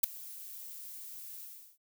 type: noise with ADSR envelope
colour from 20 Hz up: violet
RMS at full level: -22 dBFS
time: 0.03-1.78 s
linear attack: 10 ms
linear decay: 6 ms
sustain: -24 dB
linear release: 380 ms
effects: none